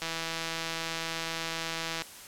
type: click train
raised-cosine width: 0.2 ms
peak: -16 dBFS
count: 329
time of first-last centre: 0.02-2.02 s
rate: 164 Hz
effects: white hiss -47 dBFS RMS until 2.27 s + low-pass 12000 Hz 12 dB/octave